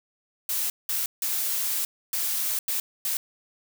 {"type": "noise bursts at uneven times", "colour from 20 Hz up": "blue", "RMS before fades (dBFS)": -27, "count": 6, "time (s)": [[0.49, 0.7], [0.89, 1.06], [1.22, 1.85], [2.13, 2.59], [2.68, 2.8], [3.05, 3.17]], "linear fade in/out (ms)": 2, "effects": []}